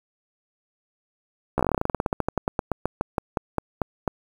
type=slowing click train; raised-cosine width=1 ms; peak=-8 dBFS; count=30; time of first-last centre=1.58-4.078 s; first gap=14 ms; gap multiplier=1.11; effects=7-bit